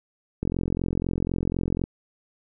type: click train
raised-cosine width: 3 ms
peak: -13 dBFS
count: 63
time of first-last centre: 0.43-1.839 s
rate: 44 Hz
effects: none